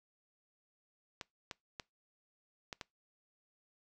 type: clicks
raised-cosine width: 0.2 ms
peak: -24 dBFS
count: 5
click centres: 1.212 / 1.512 / 1.798 / 2.728 / 2.812 s
effects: noise-tail reverb RT60 0.2 s tail -24 dB re dry